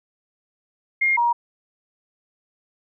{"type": "tone pair in turn", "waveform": "sine", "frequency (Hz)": [2128, 947.9], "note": ["C7", "A#5"], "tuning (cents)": [29, 29], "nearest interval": "octave + major second", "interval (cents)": 1400, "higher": "first", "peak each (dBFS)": -16, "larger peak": "neither", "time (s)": [[1.01, 1.17], [1.17, 1.33]], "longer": "neither", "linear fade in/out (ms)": 10, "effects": []}